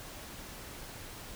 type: silence
effects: pink hiss -46 dBFS RMS until 1.35 s